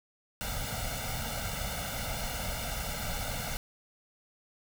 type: noise with comb filter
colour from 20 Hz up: pink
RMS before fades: -35 dBFS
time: 0.41-3.57 s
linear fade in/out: 0 ms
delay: 1.4 ms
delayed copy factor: +0.95
effects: none